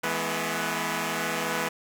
5% pulse chord, E major, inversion none, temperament equal with one note detuned, 164.81 / 212.1 / 246.9 Hz, E3 / G#3 / B3, 0 / +37 / 0 cents, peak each -20 dBFS, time 0.03-1.69 s, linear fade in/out 10 ms, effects none

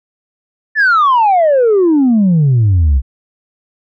sine exponential sweep, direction down, 1794 to 61.74 Hz, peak -5 dBFS, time 0.75-3.02 s, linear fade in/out 50 ms, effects tanh soft clip ceiling -5 dBFS

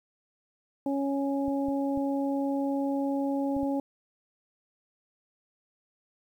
harmonic tone, 277.2 Hz, C#4, in tune, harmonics 1 / 2 / 3, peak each -27 / -33 / -37 dBFS, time 0.86-3.8 s, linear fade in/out 2 ms
clicks, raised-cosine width 5 ms, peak -31 dBFS, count 5, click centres 1.481 / 1.685 / 1.975 / 3.566 / 3.631 s
effects 10-bit

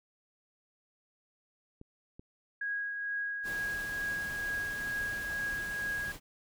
clicks, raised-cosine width 3 ms, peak -35 dBFS, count 2, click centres 1.814 / 2.195 s
sine tone with tremolo, 1648 Hz, G#6, 14 cents flat, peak -31 dBFS, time 2.61-6.12 s, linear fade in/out 5 ms, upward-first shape triangle, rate 2.2 Hz, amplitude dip 40%
pink noise, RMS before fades -45 dBFS, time 3.43-6.2 s, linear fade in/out 50 ms
effects none

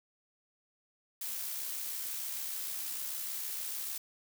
blue noise with amplitude modulation, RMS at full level -37 dBFS, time 1.21-3.98 s, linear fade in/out 5 ms, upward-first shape sine, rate 66.6 Hz, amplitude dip 30%, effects none

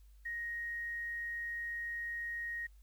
sine tone with quantisation, 1874 Hz, A#6, 9 cents sharp, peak -37 dBFS, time 0.25-2.67 s, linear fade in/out 10 ms, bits 11, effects added 50 Hz sine -56 dBFS peak until 2.82 s + white hiss -75 dBFS RMS until 2.82 s

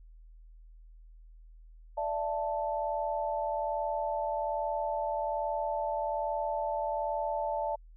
sine chord, D suspended second, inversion none, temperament equal with one note detuned, 587.3 / 668.5 / 880 Hz, D5 / E5 / A5, 0 / +24 / 0 cents, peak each -34 / -35 / -33 dBFS, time 1.97-7.76 s, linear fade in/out 10 ms, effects added 40 Hz sine -50 dBFS peak until 7.96 s

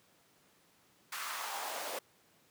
pink noise with high-pass filter sweep, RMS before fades -40 dBFS, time 1.12-1.99 s, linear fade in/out 5 ms, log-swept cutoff 1400 to 510 Hz, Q 2.3, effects pink hiss -67 dBFS RMS until 2.5 s + high-pass 150 Hz 12 dB/octave

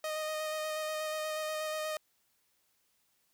sawtooth tone with vibrato, 620 Hz, D#5, 6 cents flat, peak -30 dBFS, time 0.04-1.97 s, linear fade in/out 2 ms, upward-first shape square, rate 8.3 Hz, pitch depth 11 cents each way, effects white hiss -74 dBFS RMS until 3.33 s

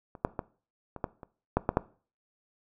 clicks, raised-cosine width 1 ms, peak -30 / -10 / -17 / -25 / -15 / -29 / -9 / -10 / -8 dBFS, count 9, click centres 0.152 / 0.249 / 0.392 / 0.963 / 1.042 / 1.232 / 1.57 / 1.691 / 1.771 s, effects noise-tail reverb RT60 0.4 s tail -19 dB re dry

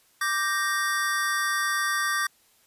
square chord, G minor, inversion second, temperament equal, 1174.7 / 1568 / 1864.7 Hz, D6 / G6 / Bb6, 0 / 0 / 0 cents, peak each -29 dBFS, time 0.21-2.27 s, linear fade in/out 5 ms, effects white hiss -62 dBFS RMS until 2.66 s + resampled to 32000 Hz

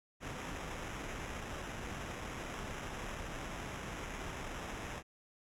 pink noise with sample-and-hold, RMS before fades -43 dBFS, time 0.2-5.03 s, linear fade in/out 50 ms, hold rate 4410 Hz, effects low-pass 10000 Hz 12 dB/octave

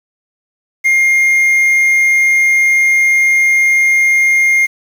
triangle tone with quantisation, 2123 Hz, C7, 25 cents sharp, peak -6 dBFS, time 0.84-4.67 s, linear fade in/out 20 ms, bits 6, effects none

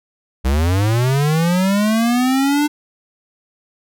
square linear sweep, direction up, 61.74 to 300 Hz, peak -14 dBFS, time 0.44-2.68 s, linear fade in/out 20 ms, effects none

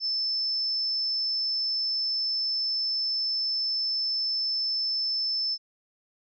sine tone, 5274 Hz, E8, in tune, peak -25 dBFS, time 0-5.58 s, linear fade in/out 50 ms, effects none

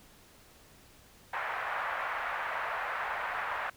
white band-pass noise, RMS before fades -35 dBFS, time 1.33-3.7 s, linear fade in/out 5 ms, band 650 to 1800 Hz, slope 24 dB/octave, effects pink hiss -58 dBFS RMS until 3.76 s

